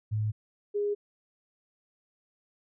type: tone pair in turn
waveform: sine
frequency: 107.2 / 410.9 Hz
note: A2 / G#4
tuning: -45 / -18 cents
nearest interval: octave + major seventh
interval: 2327 cents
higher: second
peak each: -26 dBFS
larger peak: neither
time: 0.11-0.32 / 0.74-0.95 s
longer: neither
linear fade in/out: 20 ms
effects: none